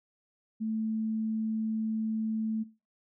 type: tone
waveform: sine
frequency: 220 Hz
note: A3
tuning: in tune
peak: -29 dBFS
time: 0.6-2.64 s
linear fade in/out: 20 ms
effects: noise-tail reverb RT60 0.3 s tail -18 dB re dry